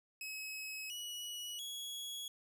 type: tone with pitch steps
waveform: sawtooth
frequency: 2562 / 2926 / 3342 Hz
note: E7 / F#7 / G#7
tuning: -50 / -20 / +10 cents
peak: -39 dBFS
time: 0.21-2.28 s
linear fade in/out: 2 ms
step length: 690 ms
effects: none